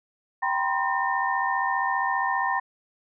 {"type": "tone cluster", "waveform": "sine", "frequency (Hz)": [780, 966, 1041, 1820], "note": ["G5", "B5", "C6", "A#6"], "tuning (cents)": [-9, -39, -9, -42], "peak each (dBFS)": -28, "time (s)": [0.42, 2.6], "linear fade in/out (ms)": 10, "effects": []}